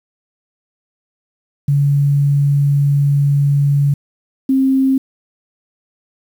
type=tone pair in turn; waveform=sine; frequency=142.1 / 266.1 Hz; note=C#3 / C4; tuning=+43 / +29 cents; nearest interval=major seventh; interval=1086 cents; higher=second; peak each=-10 dBFS; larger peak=neither; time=1.68-3.94 / 4.49-4.98 s; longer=first; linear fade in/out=5 ms; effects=7-bit